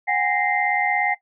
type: tone cluster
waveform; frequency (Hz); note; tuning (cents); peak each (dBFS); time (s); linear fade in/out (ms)
sine; 736 / 813 / 1869 / 2081; F#5 / G#5 / A#6 / C7; -9 / -37 / +4 / -10; -24 / -23 / -28 / -23; 0.07-1.15; 20
effects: noise-tail reverb RT60 0.1 s tail -17 dB re dry